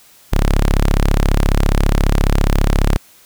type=tone; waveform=sawtooth; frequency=34.65 Hz; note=C#1; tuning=in tune; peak=-7 dBFS; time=0.32-2.97 s; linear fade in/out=10 ms; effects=white hiss -47 dBFS RMS until 3.25 s